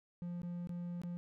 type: tone with dropouts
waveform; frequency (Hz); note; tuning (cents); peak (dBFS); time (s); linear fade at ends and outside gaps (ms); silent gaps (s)
triangle; 174.61; F3; 0; -37; 0.22-1.17; 0; 0.418-0.432 / 0.672-0.693 / 1.017-1.035
effects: none